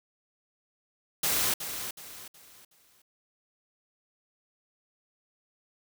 white noise with echo, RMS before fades -27 dBFS, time 1.23-1.54 s, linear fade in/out 5 ms, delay 370 ms, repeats 4, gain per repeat -9 dB, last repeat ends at 3.02 s, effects none

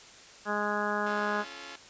harmonic tone, 207.7 Hz, G#3, in tune, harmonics 1 / 2 / 3 / 4 / 5 / 6 / 7 / 8, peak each -36 / -36 / -36 / -36 / -36 / -36 / -36 / -36 dBFS, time 0.45-1.45 s, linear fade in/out 50 ms
5% pulse chord, Db augmented, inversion none, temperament just, 277.2 / 346.5 / 433.1 Hz, Db4 / F4 / A4, 0 / -14 / -27 cents, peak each -36 dBFS, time 1.06-1.76 s, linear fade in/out 5 ms
effects white hiss -51 dBFS RMS until 1.89 s + resampled to 16000 Hz

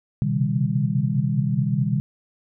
sine tone cluster, 123.9 / 133.3 / 138.4 / 158.9 / 199.7 Hz, B2 / C3 / C#3 / D#3 / G3, +6 / +33 / -2 / +37 / +32 cents, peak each -25 / -28 / -25 / -25 / -25 dBFS, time 0.22-2 s, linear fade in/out 0 ms, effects none

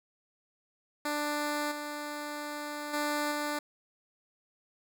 10% pulse tone with level steps, 295.5 Hz, D4, 11 cents sharp, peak -22 / -28 / -21 / -23 dBFS, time 1.05-3.59 s, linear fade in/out 5 ms, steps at 1.71 / 2.93 / 3.31 s, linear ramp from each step 10 ms, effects none

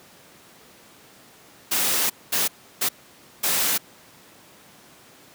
white noise bursts at uneven times, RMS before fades -22 dBFS, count 4, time 1.71-2.1 / 2.32-2.48 / 2.81-2.89 / 3.43-3.78 s, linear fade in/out 10 ms, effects pink hiss -50 dBFS RMS until 5.34 s + high-pass 150 Hz 12 dB/octave

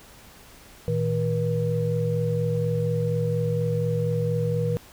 sine tone cluster, 114.2 / 158.4 / 480.2 Hz, A#2 / D#3 / B4, -35 / +31 / -49 cents, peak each -26 dBFS, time 0.88-4.77 s, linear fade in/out 0 ms, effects pink hiss -49 dBFS RMS until 4.92 s

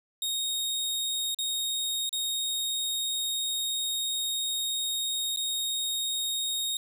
sawtooth tone with dropouts, 3729 Hz, A#7, in tune, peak -25 dBFS, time 0.22-6.77 s, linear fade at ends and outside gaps 2 ms, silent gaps 1.346-1.387 / 2.093-2.128 / 5.362-5.371 s, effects none

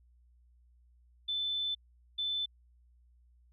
sine tone bursts at uneven times, 3520 Hz, A7, in tune, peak -31 dBFS, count 2, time 1.28-1.75 / 2.18-2.46 s, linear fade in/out 10 ms, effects added 60 Hz sine -61 dBFS peak until 3.52 s

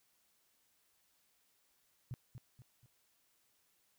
sine tone with echo, 123.47 Hz, B2, in tune, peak -39 dBFS, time 2.11-2.14 s, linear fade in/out 0 ms, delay 240 ms, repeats 3, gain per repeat -7 dB, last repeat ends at 2.86 s, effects white hiss -75 dBFS RMS until 3.98 s

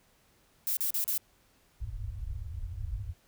violet noise bursts, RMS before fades -30 dBFS, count 4, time 0.67-1.177 s, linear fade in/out 0 ms, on 99 ms, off 37 ms
white low-pass noise, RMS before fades -37 dBFS, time 1.8-3.14 s, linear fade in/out 10 ms, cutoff 110 Hz, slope 96 dB/octave
effects pink hiss -66 dBFS RMS until 3.27 s

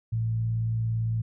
sine tone with frequency modulation, 112.7 Hz, A2, 42 cents sharp, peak -24 dBFS, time 0.12-1.22 s, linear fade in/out 10 ms, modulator 57.7 Hz, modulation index 0.26, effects none

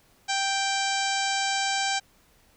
harmonic tone, 784 Hz, G5, in tune, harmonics 1 / 2 / 3 / 4 / 5 / 6 / 7 / 8 / 9 / 10, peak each -28 / -31 / -33 / -34 / -35 / -36 / -36 / -37 / -38 / -38 dBFS, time 0.28-2 s, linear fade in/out 20 ms, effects pink hiss -61 dBFS RMS until 2.56 s

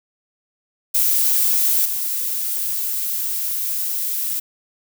violet noise with level steps, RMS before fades -17 / -23 dBFS, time 0.94-4.4 s, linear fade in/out 10 ms, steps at 1.85 s, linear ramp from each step 5 ms, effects none

